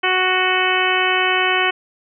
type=harmonic tone with a mistuned harmonic; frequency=370 Hz; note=F#4; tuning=in tune; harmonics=1 / 2 / 3 / 4 / 5 / 6 / 7 / 8; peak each=-23 / -23 / -23 / -23 / -23 / -23 / -23 / -23 dBFS; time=0.03-1.71 s; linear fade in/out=10 ms; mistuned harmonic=8; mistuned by=+32 cents; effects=none